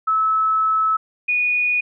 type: tone pair in turn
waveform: sine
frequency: 1300 / 2463 Hz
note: E6 / D#7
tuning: -24 / -18 cents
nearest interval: major seventh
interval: 1106 cents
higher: second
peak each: -15 / -16 dBFS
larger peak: first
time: 0.07-0.97 / 1.28-1.81 s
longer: first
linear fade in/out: 10 ms
effects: none